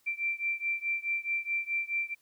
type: beating tone pair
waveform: sine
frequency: 2349 / 2353.7 Hz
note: D7 / D7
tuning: 0 / +3 cents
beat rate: 4.7 Hz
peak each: -32 / -33 dBFS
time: 0.06-2.15 s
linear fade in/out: 20 ms
effects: white hiss -69 dBFS RMS until 2.21 s